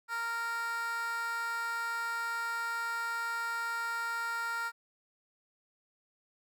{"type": "tone with high-pass filter", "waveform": "15% pulse", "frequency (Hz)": 463.7, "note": "A#4", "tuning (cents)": -9, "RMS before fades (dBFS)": -35, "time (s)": [0.08, 4.72], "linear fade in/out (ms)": 50, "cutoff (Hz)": 1200, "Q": 6.3, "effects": []}